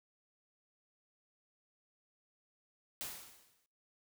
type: noise with exponential decay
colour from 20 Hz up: white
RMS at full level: -40 dBFS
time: 3.01-3.66 s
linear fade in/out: 0 ms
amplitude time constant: 140 ms
effects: noise-tail reverb RT60 0.6 s tail -25 dB re dry